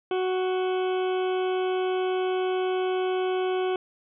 harmonic tone with a mistuned harmonic, 370.9 Hz, F#4, 4 cents sharp, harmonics 1 / 2 / 3 / 4 / 6 / 7 / 8 / 9, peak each -24 / -32 / -38 / -40 / -44 / -44 / -43 / -47 dBFS, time 0.11-3.76 s, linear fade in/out 2 ms, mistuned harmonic 8, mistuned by +46 cents, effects none

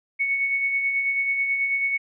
sine tone with tremolo, 2217 Hz, C#7, in tune, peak -19 dBFS, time 0.19-1.98 s, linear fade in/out 20 ms, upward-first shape sine, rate 9.2 Hz, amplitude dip 40%, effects none

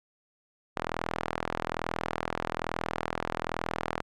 sawtooth tone with band-pass filter, 41.16 Hz, E1, 2 cents flat, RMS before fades -34 dBFS, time 0.76-4.02 s, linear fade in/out 10 ms, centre 1100 Hz, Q 0.81, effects none

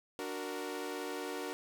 sawtooth chord, D augmented, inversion none, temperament equal, 293.7 / 370 / 466.2 Hz, D4 / F#4 / A#4, 0 / 0 / 0 cents, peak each -39 / -38 / -38 dBFS, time 0.19-1.53 s, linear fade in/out 0 ms, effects none

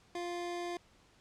25% pulse tone, 349.2 Hz, F4, in tune, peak -33 dBFS, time 0.15-0.77 s, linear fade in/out 2 ms, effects pink hiss -65 dBFS RMS until 1.2 s + low-pass 7000 Hz 12 dB/octave

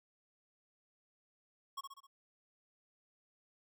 square tone with echo, 1098 Hz, C#6, 17 cents flat, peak -40 dBFS, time 1.77-1.81 s, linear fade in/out 10 ms, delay 65 ms, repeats 4, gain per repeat -5 dB, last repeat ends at 2.07 s, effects none

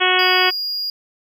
harmonic tone, 367.8 Hz, F#4, 10 cents flat, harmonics 1 / 2 / 3 / 4 / 5 / 6 / 7 / 8 / 9, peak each -22 / -22 / -22 / -22 / -22 / -22 / -22 / -22 / -22 dBFS, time 0-0.51 s, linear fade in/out 20 ms
triangle tone, 4848 Hz, D#8, 46 cents flat, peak -20 dBFS, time 0.19-0.9 s, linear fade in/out 2 ms
effects none

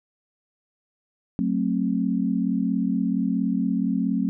sine chord, F# diminished, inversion none, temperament just, 185 / 222 / 266.4 Hz, F#3 / A3 / C4, 0 / +16 / +31 cents, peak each -25 dBFS, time 1.39-4.29 s, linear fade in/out 0 ms, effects none

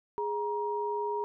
sine tone pair together, 415.3 / 946.2 Hz, G#4 / A#5, 0 / +26 cents, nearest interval octave + major second, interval 1426 cents, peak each -32 / -32 dBFS, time 0.18-1.24 s, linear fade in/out 0 ms, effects none

